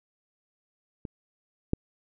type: clicks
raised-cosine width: 3 ms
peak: -23 / -11 dBFS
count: 2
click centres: 1.052 / 1.734 s
effects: none